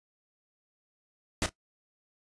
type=noise with echo; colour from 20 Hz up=pink; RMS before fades=-28 dBFS; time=1.42-1.46 s; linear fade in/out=0 ms; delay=32 ms; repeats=1; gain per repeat=-14 dB; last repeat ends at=1.492 s; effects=noise-tail reverb RT60 0.1 s tail -17 dB re dry + resampled to 22050 Hz